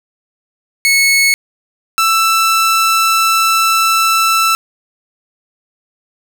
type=tone pair in turn; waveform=sawtooth; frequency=2200 / 1326.8 Hz; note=C#7 / E6; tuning=-14 / +11 cents; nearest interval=major sixth; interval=875 cents; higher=first; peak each=-5 / -6 dBFS; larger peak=first; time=0.85-1.34 / 1.98-4.55 s; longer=second; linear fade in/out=0 ms; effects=none